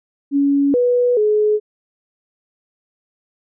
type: tone with pitch steps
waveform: sine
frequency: 281.2 / 490.2 / 423.7 Hz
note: C#4 / B4 / G#4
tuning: +25 / -13 / +35 cents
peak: -12 dBFS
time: 0.31-1.6 s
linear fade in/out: 50 ms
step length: 430 ms
effects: none